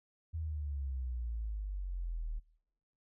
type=exponential sweep; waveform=sine; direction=down; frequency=82.41 to 37.78 Hz; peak=-35 dBFS; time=0.33-2.4 s; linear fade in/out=20 ms; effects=noise-tail reverb RT60 1.0 s tail -24 dB re dry